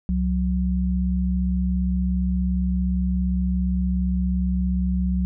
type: tone pair together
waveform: sine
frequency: 66.2 / 183.49 Hz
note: C2 / F#3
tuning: +21 / -14 cents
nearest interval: octave + tritone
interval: 1765 cents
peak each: -22 dBFS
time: 0.09-5.25 s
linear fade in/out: 0 ms
effects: none